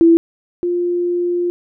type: tone pair in turn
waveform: sine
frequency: 333.4 / 351 Hz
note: E4 / F4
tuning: +20 / +9 cents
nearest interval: minor second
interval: 89 cents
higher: second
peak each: -6 / -15 dBFS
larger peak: first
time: 0.01-0.17 / 0.63-1.5 s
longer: second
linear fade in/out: 0 ms
effects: none